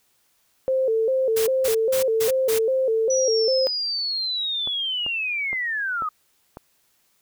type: tone with vibrato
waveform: sine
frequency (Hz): 483.8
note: B4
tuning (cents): -36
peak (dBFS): -18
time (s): 0.68-3.67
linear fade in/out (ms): 0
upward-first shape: square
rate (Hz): 2.5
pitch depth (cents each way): 140
type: noise bursts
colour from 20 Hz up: white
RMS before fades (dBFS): -28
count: 5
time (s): 1.36-2.59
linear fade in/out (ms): 10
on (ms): 110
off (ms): 170
type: linear sweep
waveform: sine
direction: down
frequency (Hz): 5920 to 1212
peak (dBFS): -23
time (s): 3.1-6.09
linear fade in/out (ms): 5
type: clicks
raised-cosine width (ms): 1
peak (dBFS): -22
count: 5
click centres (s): 4.674 / 5.064 / 5.53 / 6.022 / 6.571
effects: white hiss -65 dBFS RMS until 7.21 s